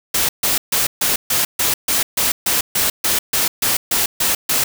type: noise bursts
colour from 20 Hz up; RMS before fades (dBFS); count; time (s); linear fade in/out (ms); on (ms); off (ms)
white; -17; 16; 0.14-4.64; 5; 150; 140
effects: none